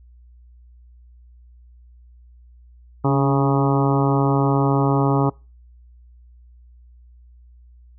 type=harmonic tone with a mistuned harmonic; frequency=137.6 Hz; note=C#3; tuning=12 cents flat; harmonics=1 / 2 / 3 / 4 / 5 / 6 / 7 / 8 / 9; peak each=-18 / -21 / -24 / -29 / -29 / -27 / -28 / -30 / -30 dBFS; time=3.04-5.3 s; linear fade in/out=10 ms; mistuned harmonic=2; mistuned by=+37 cents; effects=noise-tail reverb RT60 0.3 s tail -25 dB re dry + added 60 Hz sine -45 dBFS peak until 7.98 s